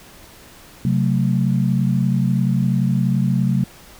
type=chord; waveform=sine; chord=F# diminished; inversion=second; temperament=just; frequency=133.2 / 185 / 222 Hz; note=C3 / F#3 / A3; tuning=+31 / 0 / +16 cents; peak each=-18 / -19 / -22 dBFS; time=0.85-3.64 s; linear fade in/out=2 ms; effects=pink hiss -44 dBFS RMS until 3.99 s